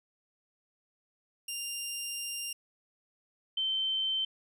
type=tone pair in turn; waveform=15% pulse / sine; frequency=2794 / 3098 Hz; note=F7 / G7; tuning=0 / -21 cents; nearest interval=major second; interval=179 cents; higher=second; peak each=-28 dBFS; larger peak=neither; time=1.48-2.53 / 3.57-4.25 s; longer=first; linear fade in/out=5 ms; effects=none